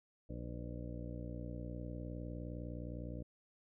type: harmonic tone with a mistuned harmonic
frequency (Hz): 59.7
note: A#1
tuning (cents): +42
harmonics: 1 / 2 / 3 / 4 / 5 / 6 / 7 / 8 / 9 / 10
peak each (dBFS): -46 / -47 / -50 / -53 / -50 / -60 / -64 / -54 / -59 / -56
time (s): 0.29-3.23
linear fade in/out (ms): 10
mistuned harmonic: 8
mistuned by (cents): +61
effects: none